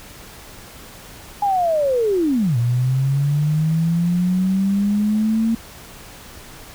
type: linear two-way sweep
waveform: sine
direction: down then up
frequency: 830.6 to 117 to 228.7 Hz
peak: -15 dBFS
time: 1.42-5.55 s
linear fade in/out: 5 ms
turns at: 2.57 s
effects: pink hiss -40 dBFS RMS until 6.74 s